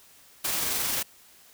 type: noise with amplitude modulation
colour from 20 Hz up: white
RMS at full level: -27 dBFS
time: 0.44-1.03 s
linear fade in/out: 10 ms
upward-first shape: sine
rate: 22.5 Hz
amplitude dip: 25%
effects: white hiss -55 dBFS RMS until 1.53 s